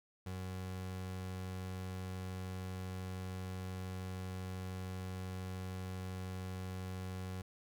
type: tone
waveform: 30% pulse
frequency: 92.9 Hz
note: F#2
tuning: 7 cents sharp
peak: -38 dBFS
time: 0.26-7.42 s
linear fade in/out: 5 ms
effects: none